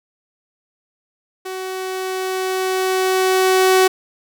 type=tone with level ramp; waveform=sawtooth; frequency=375.3 Hz; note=F#4; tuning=25 cents sharp; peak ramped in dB=-22 to -6 dBFS; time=1.45-3.88 s; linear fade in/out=10 ms; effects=none